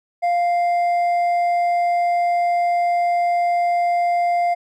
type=tone with hard clipping; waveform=sine; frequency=698.5 Hz; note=F5; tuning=in tune; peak=-17 dBFS; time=0.22-4.55 s; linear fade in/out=20 ms; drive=4 dB; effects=none